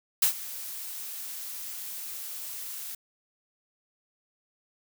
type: noise with ADSR envelope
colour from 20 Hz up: blue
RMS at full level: -20 dBFS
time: 0.22-2.95 s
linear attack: 6 ms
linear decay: 100 ms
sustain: -18 dB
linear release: 4 ms
effects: none